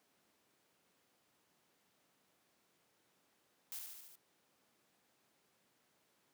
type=noise with echo; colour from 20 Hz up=blue; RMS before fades=-45 dBFS; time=3.72-3.79 s; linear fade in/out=0 ms; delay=73 ms; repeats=5; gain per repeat=-3 dB; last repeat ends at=4.155 s; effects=pink hiss -75 dBFS RMS until 6.33 s + high-pass 200 Hz 12 dB/octave